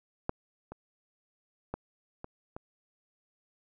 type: clicks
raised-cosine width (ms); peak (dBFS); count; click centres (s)
1; -15 / -28 / -20 / -26 / -26; 5; 0.294 / 0.72 / 1.74 / 2.244 / 2.565
effects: none